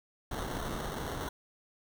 pink noise with sample-and-hold, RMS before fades -37 dBFS, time 0.31-1.29 s, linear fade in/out 5 ms, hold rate 2450 Hz, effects none

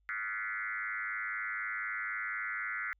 sine tone with frequency modulation, 1723 Hz, A6, 37 cents flat, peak -34 dBFS, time 0.09-2.93 s, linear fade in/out 0 ms, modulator 104 Hz, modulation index 3.9, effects added 50 Hz sine -69 dBFS peak until 2.99 s

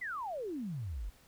sine exponential sweep, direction down, 2093 to 42 Hz, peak -36 dBFS, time 0.01-1.1 s, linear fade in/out 10 ms, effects pink hiss -63 dBFS RMS until 1.27 s

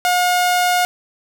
sawtooth tone, 718 Hz, F5, 48 cents sharp, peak -10 dBFS, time 0.05-0.85 s, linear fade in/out 0 ms, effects none

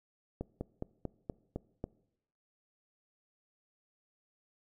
slowing click train, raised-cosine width 2 ms, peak -23 dBFS, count 7, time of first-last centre 0.41-1.841 s, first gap 200 ms, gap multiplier 1.07, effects noise-tail reverb RT60 0.8 s tail -22 dB re dry

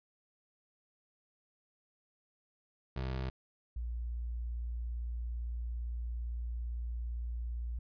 25% pulse / sine tone pair in turn, 64.9 / 58.84 Hz, C2 / A#1, -13 / +17 cents, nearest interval major second, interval 170 cents, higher first, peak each -31 / -35 dBFS, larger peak first, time 2.96-3.3 / 3.76-7.79 s, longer second, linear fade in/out 5 ms, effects resampled to 11025 Hz

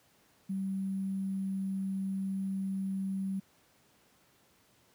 sine tone with sample-and-hold, 192.8 Hz, G3, 28 cents flat, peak -31 dBFS, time 0.49-3.4 s, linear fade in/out 10 ms, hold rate 11025 Hz, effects pink hiss -66 dBFS RMS until 4.94 s + high-pass 100 Hz 12 dB/octave

